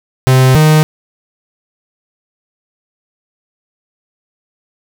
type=tone pair in turn; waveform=45% pulse; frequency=130 / 154.6 Hz; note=C3 / D#3; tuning=-11 / -11 cents; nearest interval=minor third; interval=300 cents; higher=second; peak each=-5 dBFS; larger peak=neither; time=0.27-0.55 / 0.55-0.83 s; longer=neither; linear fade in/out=0 ms; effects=none